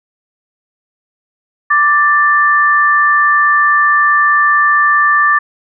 sine tone pair together, 1174.7 / 1772.3 Hz, D6 / A6, 0 / +12 cents, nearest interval perfect fifth, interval 712 cents, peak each -10 dBFS, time 1.7-5.39 s, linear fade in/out 10 ms, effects none

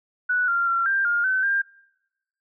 sine tone with pitch steps, 1477 / 1387 / 1367 / 1585 / 1414 / 1525 / 1597 Hz, F#6 / F6 / F6 / G6 / F6 / G6 / G6, -3 / -12 / -37 / +19 / +21 / -48 / +32 cents, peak -19 dBFS, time 0.29-1.62 s, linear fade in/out 10 ms, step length 190 ms, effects noise-tail reverb RT60 1.0 s tail -26 dB re dry

